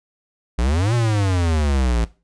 square exponential two-way sweep, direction up then down, 55 to 122 to 55 Hz, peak -17 dBFS, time 0.58-2.05 s, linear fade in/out 10 ms, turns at 0.94 s, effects noise-tail reverb RT60 0.3 s tail -18 dB re dry + resampled to 22050 Hz

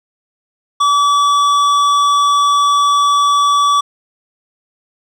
sine tone with hard clipping, 1148 Hz, D6, 40 cents flat, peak -11 dBFS, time 0.8-3.81 s, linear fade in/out 10 ms, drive 11 dB, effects none

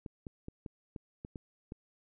clicks, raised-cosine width 3 ms, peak -29 dBFS, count 8, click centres 0.062 / 0.268 / 0.484 / 0.662 / 0.962 / 1.249 / 1.358 / 1.721 s, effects none

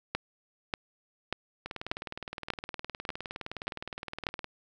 two click trains, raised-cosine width 0.3 ms, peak -13 / -21 dBFS, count 8 / 55, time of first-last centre 0.15-4.268 / 1.66-4.444 s, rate 1.7 / 19.4 Hz, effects none

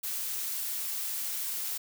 blue noise, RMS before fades -34 dBFS, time 0.03-1.78 s, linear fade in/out 10 ms, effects none

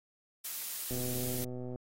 blue noise, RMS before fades -38 dBFS, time 0.44-1.45 s, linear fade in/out 10 ms
click train, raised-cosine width 2 ms, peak -29 dBFS, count 107, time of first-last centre 0.91-1.758 s, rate 125 Hz
effects AAC 48 kbps

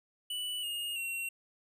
square tone with pitch steps, 2965 / 2848 / 2735 Hz, F#7 / F7 / F7, +3 / +33 / -37 cents, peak -35 dBFS, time 0.3-1.29 s, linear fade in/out 5 ms, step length 330 ms, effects none

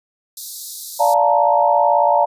white high-pass noise, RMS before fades -30 dBFS, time 0.37-1.14 s, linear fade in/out 2 ms, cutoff 3700 Hz, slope 96 dB/octave
sine chord, Bb major seventh, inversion first, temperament just, 582.7 / 699.2 / 874.1 / 932.3 Hz, D5 / F5 / A5 / Bb5, -14 / +2 / -12 / 0 cents, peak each -17 dBFS, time 0.99-2.26 s, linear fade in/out 20 ms
effects resampled to 32000 Hz

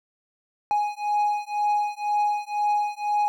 triangle beating tone pair, 830.6 / 832.6 Hz, G#5 / G#5, 0 / +4 cents, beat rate 2 Hz, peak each -23 dBFS, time 0.71-3.28 s, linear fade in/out 0 ms, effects none

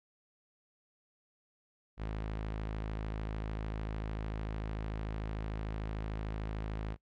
sawtooth tone, 53.4 Hz, G#1, 49 cents sharp, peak -32 dBFS, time 1.97-6.97 s, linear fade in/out 50 ms, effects noise-tail reverb RT60 0.1 s tail -22 dB re dry + low-pass 3000 Hz 12 dB/octave

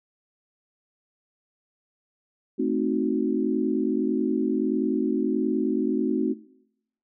sine chord, A diminished seventh, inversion none, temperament equal, 220 / 261.6 / 311.1 / 370 Hz, A3 / C4 / Eb4 / Gb4, 0 / 0 / 0 / 0 cents, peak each -29 / -26 / -28 / -27 dBFS, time 2.58-6.34 s, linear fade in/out 20 ms, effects noise-tail reverb RT60 0.8 s tail -20 dB re dry

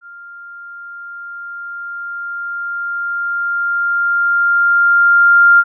sine tone with level ramp, 1396.9 Hz, F6, in tune, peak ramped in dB -33 to -4 dBFS, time 0.01-5.64 s, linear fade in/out 50 ms, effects none

